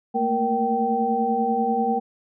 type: tone cluster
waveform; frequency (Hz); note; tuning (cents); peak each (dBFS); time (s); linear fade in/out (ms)
sine; 220.9 / 231.1 / 468.9 / 775; A3 / A#3 / A#4 / G5; +7 / -15 / +10 / -20; -29 / -26 / -26 / -22; 0.14-2; 20
effects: none